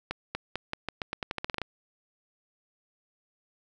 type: accelerating click train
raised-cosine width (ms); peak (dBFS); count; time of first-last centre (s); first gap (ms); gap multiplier
0.3; -15; 15; 0.11-1.617; 240; 0.86
effects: none